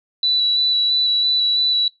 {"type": "tone with vibrato", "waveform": "sine", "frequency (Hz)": 3951, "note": "B7", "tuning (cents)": 0, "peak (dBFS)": -15, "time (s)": [0.23, 1.88], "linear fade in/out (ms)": 2, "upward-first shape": "square", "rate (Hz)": 3, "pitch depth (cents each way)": 10, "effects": ["noise-tail reverb RT60 0.2 s tail -21 dB re dry"]}